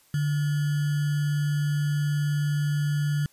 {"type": "tone with sample-and-hold", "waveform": "sine", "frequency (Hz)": 146.83, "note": "D3", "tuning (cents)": 0, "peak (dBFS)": -22, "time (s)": [0.14, 3.26], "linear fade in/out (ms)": 2, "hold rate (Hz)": 1575, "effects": ["white hiss -60 dBFS RMS until 3.32 s", "resampled to 32000 Hz"]}